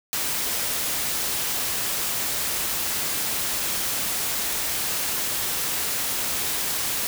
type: noise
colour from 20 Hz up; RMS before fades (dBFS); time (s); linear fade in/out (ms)
white; -26; 0.13-7.07; 0
effects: none